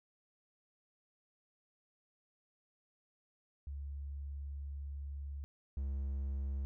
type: tone pair in turn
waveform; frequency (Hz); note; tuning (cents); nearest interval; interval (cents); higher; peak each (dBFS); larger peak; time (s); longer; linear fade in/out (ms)
sine / triangle; 70.5 / 68.41; C#2 / C#2; +30 / -22; minor second; 52; first; -40 / -33; second; 3.67-5.44 / 5.77-6.65; first; 0
effects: none